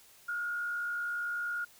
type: tone with frequency modulation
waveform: sine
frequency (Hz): 1424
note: F6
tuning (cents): +33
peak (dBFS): -32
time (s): 0.28-1.65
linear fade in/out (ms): 10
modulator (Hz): 59.3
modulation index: 0.49
effects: white hiss -59 dBFS RMS until 1.79 s